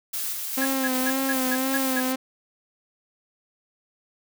blue noise with tremolo, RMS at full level -29 dBFS, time 0.13-2.13 s, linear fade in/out 10 ms, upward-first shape square, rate 2.5 Hz, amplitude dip 25%
sawtooth tone with vibrato, 262.4 Hz, C4, 5 cents sharp, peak -20 dBFS, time 0.57-2.16 s, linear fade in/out 10 ms, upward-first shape sine, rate 1.9 Hz, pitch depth 42 cents each way
sine tone bursts, 1661.2 Hz, G#6, in tune, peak -24 dBFS, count 7, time 0.61-2.005 s, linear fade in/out 10 ms, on 45 ms, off 180 ms
effects none

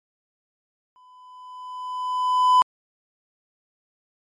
triangle tone with exponential growth, 1004 Hz, B5, 28 cents sharp, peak -9 dBFS, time 0.96-2.62 s, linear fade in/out 0 ms, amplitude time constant 360 ms, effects MP3 48 kbps

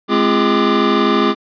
square tone cluster, 210.5 / 263 / 343 / 410.7 / 1185 Hz, G#3 / C4 / F4 / G#4 / D6, +24 / +9 / -31 / -19 / +15 cents, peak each -19 dBFS, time 0.08-1.35 s, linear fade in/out 50 ms, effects resampled to 11025 Hz

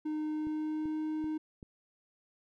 triangle tone with pitch glide, 306.9 to 310.3 Hz, D#4 to D#4, -24 to -5 cents, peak -30 dBFS, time 0.05-1.38 s, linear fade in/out 10 ms, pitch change +19 cents, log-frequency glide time 0.33-0.97 s
click train, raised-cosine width 3 ms, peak -34 dBFS, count 4, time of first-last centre 0.47-1.628 s, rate 2.59 Hz
effects none

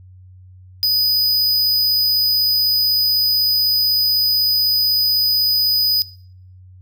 square tone, 4978 Hz, D#8, in tune, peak -14 dBFS, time 0.83-6.02 s, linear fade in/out 0 ms, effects noise-tail reverb RT60 0.6 s tail -21 dB re dry + added 92 Hz sine -40 dBFS peak until 6.81 s

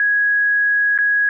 sine tone with dropouts, 1662 Hz, G#6, 1 cent sharp, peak -13 dBFS, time 0-1.29 s, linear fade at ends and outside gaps 1 ms, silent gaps 0.978-0.987 s, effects none

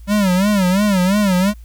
square tone with vibrato, 194.4 Hz, G3, 14 cents flat, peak -13 dBFS, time 0.07-1.54 s, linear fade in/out 50 ms, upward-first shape sine, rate 2.9 Hz, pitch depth 140 cents each way, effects added 57 Hz sine -34 dBFS peak until 1.64 s + white hiss -56 dBFS RMS until 1.64 s

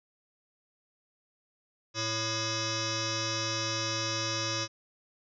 sine tone with frequency modulation, 2558 Hz, D#7, 47 cents sharp, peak -29 dBFS, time 1.94-4.68 s, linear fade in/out 50 ms, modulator 445 Hz, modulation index 7.6, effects none

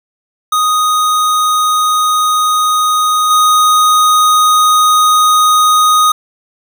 square tone with level steps, 1244.5 Hz, D#6, in tune, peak -10 / -7 dBFS, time 0.52-6.12 s, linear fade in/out 5 ms, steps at 3.3 s, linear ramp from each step 10 ms, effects 7-bit

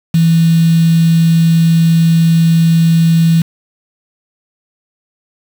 sine tone with quantisation, 164.81 Hz, E3, in tune, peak -6 dBFS, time 0.14-3.42 s, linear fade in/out 5 ms, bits 4, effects none

